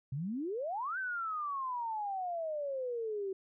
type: exponential two-way sweep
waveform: sine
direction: up then down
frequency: 126.1 to 1567 to 377 Hz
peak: -34 dBFS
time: 0.12-3.33 s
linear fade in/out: 5 ms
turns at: 0.98 s
effects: none